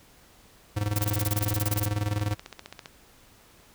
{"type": "tone with tremolo", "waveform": "square", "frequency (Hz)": 103.83, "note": "G#2", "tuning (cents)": 0, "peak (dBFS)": -24, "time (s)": [0.76, 2.35], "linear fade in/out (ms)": 10, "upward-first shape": "square", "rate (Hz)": 20, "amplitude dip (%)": 70}
{"type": "noise bursts", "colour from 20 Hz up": "blue", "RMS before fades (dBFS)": -30, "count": 16, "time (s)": [0.96, 1.855], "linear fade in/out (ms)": 0, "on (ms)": 25, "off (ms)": 33}
{"type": "click train", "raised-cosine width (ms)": 0.2, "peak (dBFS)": -22, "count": 12, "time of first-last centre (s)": [2.13, 2.858], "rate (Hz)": 15.1}
{"effects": ["pink hiss -56 dBFS RMS until 3.74 s"]}